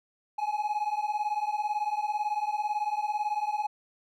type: beating tone pair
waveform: triangle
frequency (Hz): 830.6 / 848.6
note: G#5 / G#5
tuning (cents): 0 / +37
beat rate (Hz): 18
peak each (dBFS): -29 / -28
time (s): 0.38-3.67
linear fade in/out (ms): 10
effects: none